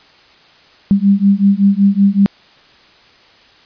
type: beating tone pair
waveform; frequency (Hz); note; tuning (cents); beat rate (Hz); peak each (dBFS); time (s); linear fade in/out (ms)
sine; 196.1 / 201.4; G3 / G3; +1 / +47; 5.3; -11; 0.91-2.26; 0
effects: white hiss -46 dBFS RMS until 3.65 s + resampled to 11025 Hz